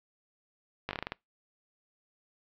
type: slowing click train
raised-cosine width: 0.3 ms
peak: -17 dBFS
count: 8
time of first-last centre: 0.89-1.121 s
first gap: 19 ms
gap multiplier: 1.18
effects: noise-tail reverb RT60 0.2 s tail -25 dB re dry + low-pass 4000 Hz 12 dB/octave